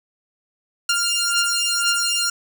10% pulse beating tone pair, 1396.9 / 1398.9 Hz, F6 / F6, 0 / +2 cents, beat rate 2 Hz, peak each -13 dBFS, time 0.89-2.3 s, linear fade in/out 5 ms, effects none

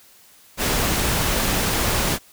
pink noise, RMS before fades -21 dBFS, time 0.57-2.19 s, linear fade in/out 50 ms, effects white hiss -51 dBFS RMS until 2.32 s

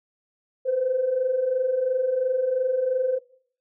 sine tone pair together, 494.1 / 517 Hz, B4 / C5, +1 / -21 cents, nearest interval minor second, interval 78 cents, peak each -27 / -21 dBFS, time 0.65-3.19 s, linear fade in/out 20 ms, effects noise-tail reverb RT60 0.6 s tail -22 dB re dry + tanh soft clip ceiling -14 dBFS

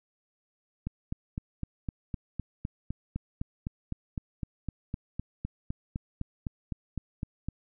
click train, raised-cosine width 5 ms, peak -20 dBFS, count 27, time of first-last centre 0.87-7.486 s, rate 3.93 Hz, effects none

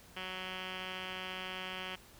5% pulse tone with low-pass filter, 185.7 Hz, F#3, 7 cents sharp, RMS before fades -42 dBFS, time 0.16-1.96 s, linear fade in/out 10 ms, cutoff 3200 Hz, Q 8.8, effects pink hiss -58 dBFS RMS until 2.19 s

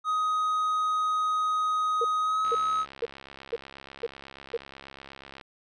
triangle tone with pitch glide, 1255 to 1276.9 Hz, D#6 to D#6, +15 to +44 cents, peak -22 dBFS, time 0.04-2.86 s, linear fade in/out 50 ms, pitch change +29 cents, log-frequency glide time 2.21-2.4 s
sine tone bursts, 467.9 Hz, A#4, 6 cents sharp, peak -25 dBFS, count 6, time 2.01-4.57 s, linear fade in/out 5 ms, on 35 ms, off 470 ms
click train, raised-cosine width 0.3 ms, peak -27 dBFS, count 203, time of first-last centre 2.45-5.412 s, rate 68.2 Hz
effects resampled to 22050 Hz

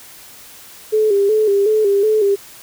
sine tone with vibrato, 415.3 Hz, G#4, in tune, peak -11 dBFS, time 0.92-2.36 s, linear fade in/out 20 ms, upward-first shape square, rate 2.7 Hz, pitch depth 68 cents each way, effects white hiss -40 dBFS RMS until 2.62 s

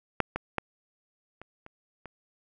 clicks, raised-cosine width 0.5 ms, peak -7 / -15 / -12 / -28 / -30 / -27 dBFS, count 6, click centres 0.203 / 0.36 / 0.583 / 1.416 / 1.664 / 2.057 s, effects none

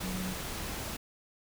sine tone in noise, 185 Hz, F#3, in tune, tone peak -35 dBFS, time 0.03-0.34 s, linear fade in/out 10 ms, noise pink, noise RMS -38 dBFS, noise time 0-0.97 s, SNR 0 dB, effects none

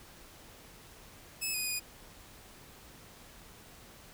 10% pulse tone with pitch steps, 2595 / 2486 / 2468 Hz, E7 / D#7 / D#7, -28 / -2 / -15 cents, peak -24 dBFS, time 1.41-1.8 s, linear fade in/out 20 ms, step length 130 ms, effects pink hiss -54 dBFS RMS until 4.13 s

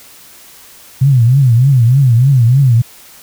sine tone with vibrato, 127 Hz, B2, 49 cents sharp, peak -5 dBFS, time 1.01-2.82 s, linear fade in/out 10 ms, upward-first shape triangle, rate 3.3 Hz, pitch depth 220 cents each way, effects white hiss -39 dBFS RMS until 3.22 s

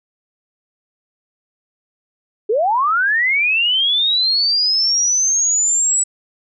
sine linear sweep, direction up, 392 to 7902 Hz, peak -13 dBFS, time 2.49-6.04 s, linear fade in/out 10 ms, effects none

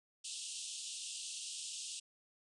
white band-pass noise, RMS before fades -45 dBFS, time 0.24-2 s, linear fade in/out 10 ms, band 2700 to 9400 Hz, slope 96 dB/octave, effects none

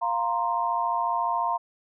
sine chord, F suspended fourth, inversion none, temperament equal, 698.5 / 932.3 / 1046.5 Hz, F5 / Bb5 / C6, 0 / 0 / 0 cents, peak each -29 / -26 / -28 dBFS, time 0.01-1.58 s, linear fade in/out 20 ms, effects none

